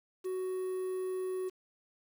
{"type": "tone with quantisation", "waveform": "triangle", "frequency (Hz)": 371.9, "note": "F#4", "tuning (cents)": 9, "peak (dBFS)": -31, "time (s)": [0.24, 1.5], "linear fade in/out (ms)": 20, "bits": 9, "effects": []}